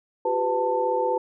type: tone cluster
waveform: sine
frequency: 356.5 / 392.3 / 500 / 888 Hz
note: F4 / G4 / B4 / A5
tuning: +36 / +1 / +21 / +16 cents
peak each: -31 / -29 / -24 / -25 dBFS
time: 0.25-1.18 s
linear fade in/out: 5 ms
effects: none